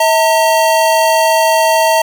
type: tone pair together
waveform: square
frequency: 642.8 / 909 Hz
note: E5 / A#5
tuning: -44 / -44 cents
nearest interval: tritone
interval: 600 cents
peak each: -12 dBFS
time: 0-2.02 s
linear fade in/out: 5 ms
effects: none